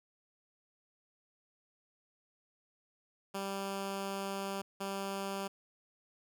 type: tone pair in turn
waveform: 10% pulse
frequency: 196.1 / 196.1 Hz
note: G3 / G3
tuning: +1 / +1 cents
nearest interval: unison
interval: 0 cents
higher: neither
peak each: -28 dBFS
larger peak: neither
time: 3.34-4.62 / 4.8-5.48 s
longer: first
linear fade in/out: 10 ms
effects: none